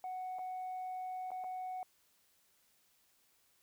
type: tone with dropouts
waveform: sine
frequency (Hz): 741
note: F#5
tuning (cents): +2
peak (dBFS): -37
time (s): 0.04-1.83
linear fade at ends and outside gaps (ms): 1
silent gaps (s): 0.386-0.391 / 1.306-1.316 / 1.439-1.443
effects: tanh soft clip ceiling -37 dBFS + white hiss -72 dBFS RMS until 3.62 s